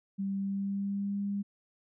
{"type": "tone with pitch glide", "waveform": "sine", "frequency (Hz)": [196, 200.9], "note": ["G3", "G3"], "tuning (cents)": [0, 43], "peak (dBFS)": -30, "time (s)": [0.18, 1.43], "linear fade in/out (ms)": 20, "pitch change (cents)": 43, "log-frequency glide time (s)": [0.36, 1.18], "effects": []}